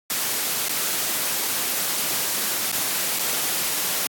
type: noise with dropouts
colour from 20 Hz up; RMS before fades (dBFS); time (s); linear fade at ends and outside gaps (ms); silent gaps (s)
white; -24; 0.1-4.07; 1; 0.685-0.693 / 2.717-2.726 / 3.189-3.193
effects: high-pass 150 Hz 12 dB/octave + AAC 64 kbps